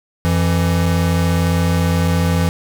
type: tone pair together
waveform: square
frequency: 88.56 / 168.1 Hz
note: F2 / E3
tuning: +25 / +34 cents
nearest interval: major seventh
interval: 1109 cents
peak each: -17 dBFS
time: 0.25-2.49 s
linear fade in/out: 0 ms
effects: none